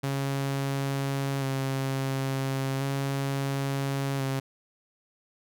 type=tone with vibrato; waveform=sawtooth; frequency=136.2 Hz; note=C#3; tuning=30 cents flat; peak=-23 dBFS; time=0.03-4.4 s; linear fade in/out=10 ms; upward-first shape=square; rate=0.36 Hz; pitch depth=18 cents each way; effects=none